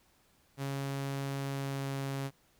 sawtooth tone with pitch glide, 137.9 to 136.95 Hz, C#3 to C#3, -9 to -21 cents, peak -30 dBFS, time 0.57-2.31 s, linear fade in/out 50 ms, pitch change -12 cents, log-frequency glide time 1.5-1.96 s, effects pink hiss -68 dBFS RMS until 2.59 s

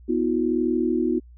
sine tone cluster, 247.2 / 320 / 361 Hz, B3 / D#4 / F#4, +2 / +49 / -43 cents, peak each -24 dBFS, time 0.08-1.2 s, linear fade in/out 20 ms, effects added 60 Hz sine -44 dBFS peak until 1.37 s

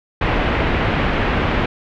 pink low-pass noise, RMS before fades -18 dBFS, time 0.21-1.66 s, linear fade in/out 5 ms, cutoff 2800 Hz, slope 24 dB/octave, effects none

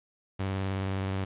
sawtooth tone with vibrato, 96.2 Hz, G2, 32 cents flat, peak -25 dBFS, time 0.39-1.25 s, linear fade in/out 10 ms, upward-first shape triangle, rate 19 Hz, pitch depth 41 cents each way, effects resampled to 8000 Hz + 9-bit

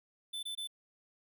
square tone bursts, 3520 Hz, A7, in tune, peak -38 dBFS, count 3, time 0.33-0.674 s, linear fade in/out 10 ms, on 100 ms, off 22 ms, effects none

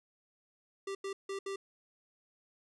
square tone bursts at uneven times, 392.1 Hz, G4, in tune, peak -37 dBFS, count 4, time 0.87-0.95 / 1.04-1.13 / 1.29-1.39 / 1.46-1.56 s, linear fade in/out 5 ms, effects resampled to 22050 Hz

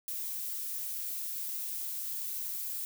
violet noise, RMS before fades -37 dBFS, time 0.08-2.85 s, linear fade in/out 0 ms, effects none

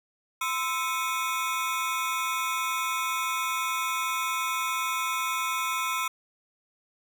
25% pulse ring-modulated tone, 1174.7 Hz, D6, in tune, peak -20 dBFS, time 0.41-6.08 s, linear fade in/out 5 ms, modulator 145 Hz, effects none

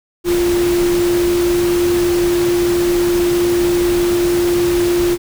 sine tone in noise, 349.2 Hz, F4, in tune, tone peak -12 dBFS, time 0.24-5.18 s, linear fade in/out 50 ms, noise pink, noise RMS -24 dBFS, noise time 0.24-5.18 s, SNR +9 dB, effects none

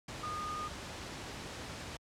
sine tone in noise, 1226 Hz, D#6, 26 cents flat, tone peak -37 dBFS, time 0.23-0.68 s, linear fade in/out 5 ms, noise pink, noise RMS -43 dBFS, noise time 0.08-1.97 s, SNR +3 dB, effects high-pass 60 Hz 12 dB/octave + low-pass 7000 Hz 12 dB/octave

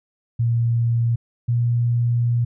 sine tone pair in turn, 117.1 / 119.22 Hz, A#2 / A#2, +8 / +39 cents, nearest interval unison, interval 31 cents, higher second, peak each -16 dBFS, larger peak neither, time 0.39-1.16 / 1.48-2.45 s, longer second, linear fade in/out 10 ms, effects none

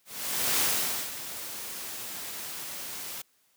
white noise with ADSR envelope, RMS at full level -25 dBFS, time 0.05-3.22 s, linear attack 540 ms, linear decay 520 ms, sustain -13 dB, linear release 6 ms, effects white hiss -68 dBFS RMS until 3.56 s + high-pass 100 Hz 12 dB/octave

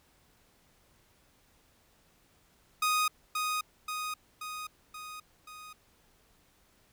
sawtooth tone with echo, 1245 Hz, D#6, 1 cent sharp, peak -22 dBFS, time 2.82-3.08 s, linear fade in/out 5 ms, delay 530 ms, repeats 5, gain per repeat -4 dB, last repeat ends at 5.73 s, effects pink hiss -66 dBFS RMS until 6.92 s

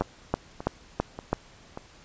two click trains, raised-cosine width 1 ms, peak -9 / -21 dBFS, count 5 / 4, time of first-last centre 0.01-1.33 / 0.02-1.774 s, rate 3.03 / 1.71 Hz, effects pink hiss -53 dBFS RMS until 2.04 s + resampled to 16000 Hz

